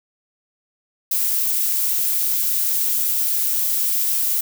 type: noise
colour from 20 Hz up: violet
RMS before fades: -20 dBFS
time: 1.11-4.41 s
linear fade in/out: 5 ms
effects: none